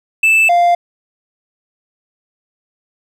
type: tone pair in turn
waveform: triangle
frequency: 2637 / 697.1 Hz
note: E7 / F5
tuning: 0 / -3 cents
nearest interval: octave + major seventh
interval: 2303 cents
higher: first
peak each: -6 dBFS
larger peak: neither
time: 0.23-0.49 / 0.49-0.75 s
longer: neither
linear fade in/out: 5 ms
effects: none